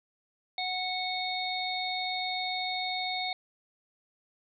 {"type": "harmonic tone with a mistuned harmonic", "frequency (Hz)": 737, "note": "F#5", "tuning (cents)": -7, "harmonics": [1, 3, 5, 6], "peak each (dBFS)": [-34, -36, -36, -38], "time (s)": [0.58, 3.33], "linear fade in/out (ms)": 2, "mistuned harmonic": 6, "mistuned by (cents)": -45, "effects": []}